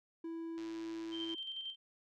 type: tone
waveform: triangle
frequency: 330 Hz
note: E4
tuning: 2 cents sharp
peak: -38 dBFS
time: 0.24-1.35 s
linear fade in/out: 5 ms
type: click train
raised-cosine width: 0.2 ms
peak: -37 dBFS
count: 85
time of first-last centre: 0.58-1.337 s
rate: 111 Hz
type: tone with tremolo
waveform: sine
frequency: 3136 Hz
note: G7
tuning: in tune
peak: -39 dBFS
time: 1.11-1.76 s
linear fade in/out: 50 ms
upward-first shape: square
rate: 11 Hz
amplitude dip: 40%
effects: none